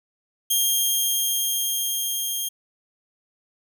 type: tone with level ramp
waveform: 10% pulse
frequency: 3216 Hz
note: G7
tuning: 44 cents sharp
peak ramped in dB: -10 to -17 dBFS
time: 0.5-2.49 s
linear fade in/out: 10 ms
effects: none